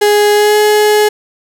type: tone with pitch glide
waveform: 35% pulse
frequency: 415.3 to 421.6 Hz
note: G#4 to G#4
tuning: 0 to +26 cents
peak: -5 dBFS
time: 0.01-1.09 s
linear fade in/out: 10 ms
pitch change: +26 cents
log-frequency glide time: 0.33-0.57 s
effects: none